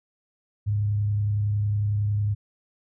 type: tone with frequency modulation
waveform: sine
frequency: 103.5 Hz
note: G#2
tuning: 5 cents flat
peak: -21 dBFS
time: 0.66-2.35 s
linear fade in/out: 20 ms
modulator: 30.9 Hz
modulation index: 0.2
effects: none